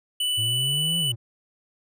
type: tone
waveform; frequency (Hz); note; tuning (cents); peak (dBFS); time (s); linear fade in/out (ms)
square; 2976; F#7; +9; -23; 0.2-1.12; 5
type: exponential two-way sweep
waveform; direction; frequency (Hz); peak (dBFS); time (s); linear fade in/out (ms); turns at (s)
triangle; up then down; 107.9 to 174.61 to 107.9; -26; 0.37-1.16; 20; 0.99
effects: none